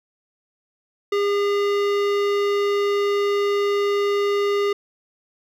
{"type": "tone with hard clipping", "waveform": "sine", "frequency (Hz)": 405.5, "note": "G#4", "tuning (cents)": -41, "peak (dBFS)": -20, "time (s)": [1.12, 4.73], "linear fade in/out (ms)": 5, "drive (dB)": 17, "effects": []}